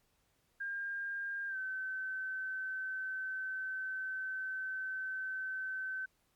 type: tone with pitch glide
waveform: sine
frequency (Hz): 1606 to 1532.6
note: G6 to G6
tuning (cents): +41 to -40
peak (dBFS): -36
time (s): 0.6-6.06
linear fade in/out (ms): 10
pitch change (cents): -81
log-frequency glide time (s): 1.48-1.57
effects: pink hiss -75 dBFS RMS until 6.35 s + MP3 96 kbps